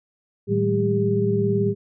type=tone cluster; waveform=sine; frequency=112.1 / 157.3 / 193.2 / 211.5 / 400.4 Hz; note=A2 / D#3 / G3 / G#3 / G4; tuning=+33 / +19 / -25 / +32 / +37 cents; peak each=-24 / -30 / -24 / -30 / -21 dBFS; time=0.47-1.75 s; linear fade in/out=50 ms; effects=none

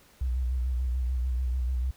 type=tone with vibrato; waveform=sine; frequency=62.8 Hz; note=B1; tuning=30 cents sharp; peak=-25 dBFS; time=0.21-1.91 s; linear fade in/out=5 ms; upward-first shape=square; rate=6.8 Hz; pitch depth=52 cents each way; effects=pink hiss -58 dBFS RMS until 1.96 s

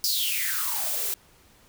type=noise with high-pass filter sweep; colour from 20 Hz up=blue; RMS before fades=-27 dBFS; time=0.04-1.14 s; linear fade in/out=0 ms; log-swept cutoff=5100 to 340 Hz; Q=9.1; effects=pink hiss -57 dBFS RMS until 1.68 s

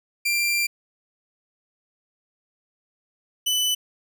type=tone pair in turn; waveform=sawtooth; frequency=2372 / 2993 Hz; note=D7 / F#7; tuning=+17 / +19 cents; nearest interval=major third; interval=402 cents; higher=second; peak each=-17 dBFS; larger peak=neither; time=0.25-0.67 / 3.46-3.75 s; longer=first; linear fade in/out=10 ms; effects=none

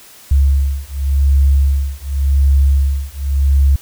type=beating tone pair; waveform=sine; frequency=68.7 / 69.59 Hz; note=C#2 / C#2; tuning=-15 / +7 cents; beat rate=0.89 Hz; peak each=-13 dBFS; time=0.31-3.76 s; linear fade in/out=5 ms; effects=white hiss -41 dBFS RMS until 3.81 s

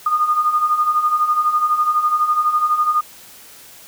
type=beating tone pair; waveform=sine; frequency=1215 / 1227 Hz; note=D#6 / D#6; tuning=-42 / -25 cents; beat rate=12 Hz; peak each=-21 / -15 dBFS; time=0.06-3.01 s; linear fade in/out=5 ms; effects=white hiss -42 dBFS RMS until 3.87 s

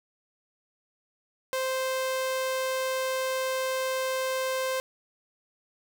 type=tone; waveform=sawtooth; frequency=522 Hz; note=C5; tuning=4 cents flat; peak=-23 dBFS; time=1.53-4.8 s; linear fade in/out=0 ms; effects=none

